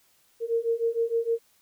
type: beating tone pair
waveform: sine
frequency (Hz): 457.7 / 464.2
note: A#4 / A#4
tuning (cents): -32 / -7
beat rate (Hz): 6.5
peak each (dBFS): -27 / -26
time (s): 0.4-1.39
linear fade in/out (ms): 50
effects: white hiss -64 dBFS RMS until 1.61 s